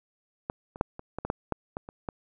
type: clicks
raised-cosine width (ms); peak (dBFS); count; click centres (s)
1; -16 / -27 / -9 / -25 / -19 / -18 / -12 / -13 / -19 / -27 / -18; 11; 0.499 / 0.759 / 0.811 / 0.994 / 1.186 / 1.25 / 1.301 / 1.523 / 1.769 / 1.889 / 2.088
effects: none